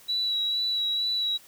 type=tone with vibrato; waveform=sine; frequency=3916 Hz; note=B7; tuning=15 cents flat; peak=-24 dBFS; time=0.08-1.38 s; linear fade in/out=20 ms; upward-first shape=sine; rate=2.2 Hz; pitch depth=20 cents each way; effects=white hiss -53 dBFS RMS until 1.47 s